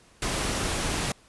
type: noise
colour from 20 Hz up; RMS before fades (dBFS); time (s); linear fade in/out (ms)
pink; -28; 0.22-1.12; 2
effects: pink hiss -57 dBFS RMS until 1.28 s + resampled to 24000 Hz